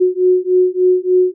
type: beating tone pair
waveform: sine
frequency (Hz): 364.2 / 367.6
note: F#4 / F#4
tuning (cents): -27 / -11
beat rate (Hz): 3.4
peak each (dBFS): -13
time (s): 0-1.34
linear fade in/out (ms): 20
effects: none